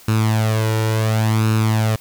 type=tone with flanger; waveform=sawtooth; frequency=110 Hz; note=A2; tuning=in tune; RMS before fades=-17 dBFS; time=0.08-1.96 s; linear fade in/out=5 ms; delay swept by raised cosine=0.75 to 2.15 ms; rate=0.7 Hz; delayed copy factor=+0.65; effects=white hiss -45 dBFS RMS until 2 s